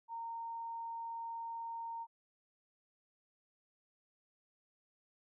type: tone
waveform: sine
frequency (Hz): 921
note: A#5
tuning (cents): -21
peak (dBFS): -40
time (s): 0.08-2.07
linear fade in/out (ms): 50
effects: none